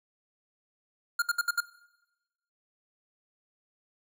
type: tone bursts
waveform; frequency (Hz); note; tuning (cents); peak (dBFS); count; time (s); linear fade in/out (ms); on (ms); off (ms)
square; 1411; F6; +17; -24; 5; 1.19-1.605; 5; 31; 65
effects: noise-tail reverb RT60 1.0 s tail -20 dB re dry